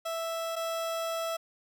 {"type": "tone pair in turn", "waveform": "30% pulse", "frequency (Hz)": [659.3, 659.3], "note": ["E5", "E5"], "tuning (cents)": [0, 0], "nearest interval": "unison", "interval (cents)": 0, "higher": "neither", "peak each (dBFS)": [-29, -28], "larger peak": "second", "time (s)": [[0.05, 0.56], [0.56, 1.37]], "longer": "second", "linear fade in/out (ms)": 10, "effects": []}